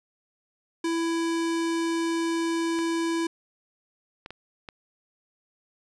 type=tone; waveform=square; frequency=332 Hz; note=E4; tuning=12 cents sharp; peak=-25 dBFS; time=0.84-3.27 s; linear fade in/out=5 ms
type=clicks; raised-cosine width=0.3 ms; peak=-23 dBFS; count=4; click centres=2.789 / 4.261 / 4.306 / 4.688 s
effects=resampled to 22050 Hz